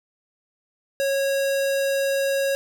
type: tone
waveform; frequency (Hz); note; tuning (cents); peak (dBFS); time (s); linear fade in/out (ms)
square; 549; C#5; -17; -21; 1-2.55; 0
effects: none